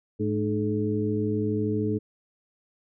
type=harmonic tone with a mistuned harmonic; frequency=106.8 Hz; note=G#2; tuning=49 cents sharp; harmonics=1 / 2 / 3 / 4; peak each=-29 / -29 / -29 / -29 dBFS; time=0.19-1.99 s; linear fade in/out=20 ms; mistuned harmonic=3; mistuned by=-78 cents; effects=none